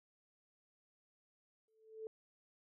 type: tone with exponential growth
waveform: sine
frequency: 440 Hz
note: A4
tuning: in tune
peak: -40 dBFS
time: 1.68-2.07 s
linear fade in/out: 1 ms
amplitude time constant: 84 ms
effects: none